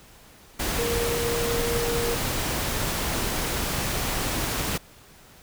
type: tone in noise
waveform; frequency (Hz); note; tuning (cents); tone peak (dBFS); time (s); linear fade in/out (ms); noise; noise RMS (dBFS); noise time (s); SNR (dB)
sine; 470; A#4; +14; -26; 0.78-2.15; 10; pink; -27; 0.59-4.78; -2
effects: pink hiss -51 dBFS RMS until 5.42 s